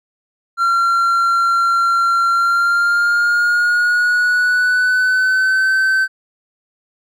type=tone with pitch glide; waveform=triangle; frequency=1372 to 1540 Hz; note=F6 to G6; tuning=-31 to -31 cents; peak=-10 dBFS; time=0.57-6.08 s; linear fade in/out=50 ms; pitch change=+200 cents; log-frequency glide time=2.31-5.73 s; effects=none